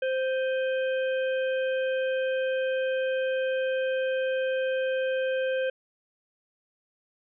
harmonic tone with a mistuned harmonic, 522 Hz, C5, 4 cents flat, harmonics 1 / 3 / 5 / 6, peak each -25 / -34 / -41 / -43 dBFS, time 0.02-5.7 s, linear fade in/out 5 ms, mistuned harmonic 5, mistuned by -75 cents, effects none

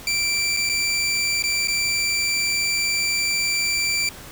20% pulse tone with dropouts, 2344 Hz, D7, 4 cents flat, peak -15 dBFS, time 0.07-4.09 s, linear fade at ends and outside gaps 2 ms, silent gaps 0.566-0.57 / 0.692-0.696 / 1.424-1.438 / 1.674-1.682 s, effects pink hiss -40 dBFS RMS until 4.31 s

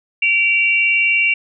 sine tone pair together, 2318 / 2757 Hz, D7 / F7, -23 / -23 cents, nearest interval minor third, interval 300 cents, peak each -15 dBFS, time 0.22-1.34 s, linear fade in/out 5 ms, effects none

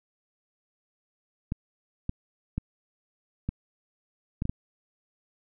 clicks, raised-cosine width 5 ms, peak -16 dBFS, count 7, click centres 1.521 / 2.094 / 2.58 / 3.49 / 4.421 / 4.454 / 4.495 s, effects none

